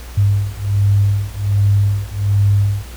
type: beating tone pair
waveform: sine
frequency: 100.2 / 101.5 Hz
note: G2 / G#2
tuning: +38 / -39 cents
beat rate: 1.3 Hz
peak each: -15 dBFS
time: 0.17-2.83 s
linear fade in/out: 10 ms
effects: added 60 Hz sine -30 dBFS peak until 2.96 s + pink hiss -38 dBFS RMS until 2.96 s